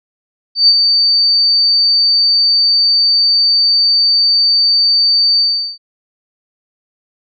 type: tone with ADSR envelope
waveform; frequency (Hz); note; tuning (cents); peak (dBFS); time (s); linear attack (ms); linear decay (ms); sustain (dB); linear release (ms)
sine; 4594; D8; -39; -3; 0.55-5.78; 130; 50; -5; 390
effects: none